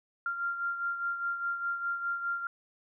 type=beating tone pair; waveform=sine; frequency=1388 / 1392.9 Hz; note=F6 / F6; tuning=-11 / -5 cents; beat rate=4.9 Hz; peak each=-31 / -39 dBFS; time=0.26-2.47 s; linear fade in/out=2 ms; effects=none